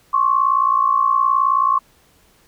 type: tone pair together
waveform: sine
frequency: 1068 / 1127 Hz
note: C6 / C#6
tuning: +35 / +28 cents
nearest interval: minor second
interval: 93 cents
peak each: -16 dBFS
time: 0.13-1.79 s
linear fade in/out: 10 ms
effects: pink hiss -55 dBFS RMS until 2.47 s